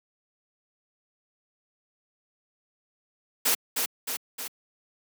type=noise with echo; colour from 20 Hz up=white; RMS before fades=-23 dBFS; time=3.45-3.55 s; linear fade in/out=10 ms; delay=310 ms; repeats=3; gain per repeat=-4 dB; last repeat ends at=4.48 s; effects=high-pass 200 Hz 12 dB/octave